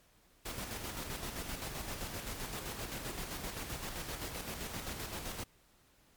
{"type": "noise with tremolo", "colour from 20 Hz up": "pink", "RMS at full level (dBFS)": -40, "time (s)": [0.45, 5.44], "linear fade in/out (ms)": 10, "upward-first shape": "square", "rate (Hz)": 7.7, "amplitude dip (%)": 40, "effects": ["pink hiss -67 dBFS RMS until 6.16 s", "MP3 96 kbps"]}